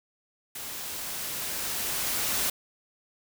white noise with level ramp, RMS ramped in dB -38 to -27 dBFS, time 0.55-2.5 s, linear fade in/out 5 ms, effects none

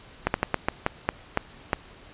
slowing click train, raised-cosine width 0.5 ms, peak -6 dBFS, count 9, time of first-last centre 0.27-1.732 s, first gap 71 ms, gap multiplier 1.26, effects pink hiss -49 dBFS RMS until 2.13 s + resampled to 8000 Hz

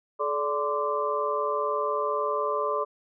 sine tone cluster, 429 / 583 / 1031 / 1171 Hz, A4 / D5 / C6 / D6, -44 / -13 / -26 / -5 cents, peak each -30 dBFS, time 0.19-2.85 s, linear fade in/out 20 ms, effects none

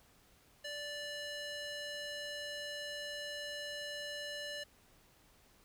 square tone with band-pass filter, 585 Hz, D5, 7 cents flat, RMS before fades -43 dBFS, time 0.64-4.64 s, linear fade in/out 10 ms, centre 3300 Hz, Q 0.88, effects pink hiss -66 dBFS RMS until 5.64 s

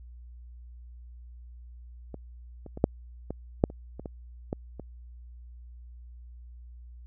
clicks, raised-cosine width 2 ms, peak -25 / -29 / -25 / -6 / -20 / -6 / -29 / -25 / -23 / -16 / -25 dBFS, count 11, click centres 2.143 / 2.663 / 2.774 / 2.841 / 3.306 / 3.639 / 3.701 / 3.996 / 4.058 / 4.529 / 4.797 s, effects added 60 Hz sine -44 dBFS peak until 7.06 s

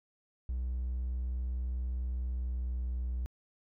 triangle tone with pitch glide, 62.3 to 61.76 Hz, B1 to B1, +16 to +1 cents, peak -29 dBFS, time 0.49-3.26 s, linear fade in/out 0 ms, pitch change -15 cents, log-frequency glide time 2.15-2.85 s, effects tanh soft clip ceiling -26 dBFS

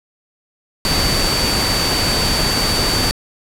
sine tone in noise, 4580 Hz, D8, 44 cents flat, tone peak -19 dBFS, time 0.85-3.11 s, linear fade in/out 0 ms, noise pink, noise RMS -18 dBFS, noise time 0.85-3.11 s, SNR -4 dB, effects low-pass 12000 Hz 12 dB/octave

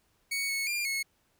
sawtooth tone with pitch steps, 2228 / 2203 / 2397 / 2185 Hz, C#7 / C#7 / D7 / C#7, +8 / -11 / +35 / -26 cents, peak -26 dBFS, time 0.31-1.03 s, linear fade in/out 10 ms, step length 180 ms, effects pink hiss -71 dBFS RMS until 1.39 s

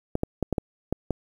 clicks, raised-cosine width 2 ms, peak -11 dBFS, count 7, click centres 0.154 / 0.234 / 0.427 / 0.527 / 0.582 / 0.926 / 1.107 s, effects 8-bit

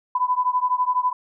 sine beating tone pair, 995 / 1007 Hz, B5 / B5, +13 / +33 cents, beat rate 12 Hz, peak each -21 / -22 dBFS, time 0.15-1.13 s, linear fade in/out 5 ms, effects none

